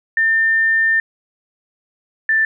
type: tone pair in turn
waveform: sine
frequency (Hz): 1800 / 1771.1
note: A6 / A6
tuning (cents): +39 / +11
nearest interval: unison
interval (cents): 28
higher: first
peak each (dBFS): -12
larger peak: neither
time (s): 0.17-1 / 2.29-2.45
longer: first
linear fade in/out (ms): 2
effects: none